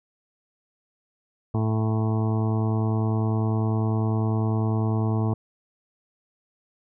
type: harmonic tone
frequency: 110 Hz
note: A2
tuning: in tune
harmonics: 1 / 2 / 3 / 4 / 6 / 7 / 8 / 9 / 10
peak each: -22 / -28 / -32 / -34 / -38 / -39 / -40 / -41 / -42 dBFS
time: 1.54-5.34 s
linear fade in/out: 5 ms
effects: none